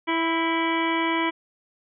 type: harmonic tone with a mistuned harmonic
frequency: 329.6 Hz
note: E4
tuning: in tune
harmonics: 1 / 2 / 3 / 4 / 5 / 6 / 7 / 9 / 10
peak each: -25 / -34 / -26 / -36 / -37 / -31 / -30 / -36 / -38 dBFS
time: 0.07-1.31 s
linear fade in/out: 20 ms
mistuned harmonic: 5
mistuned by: -34 cents
effects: none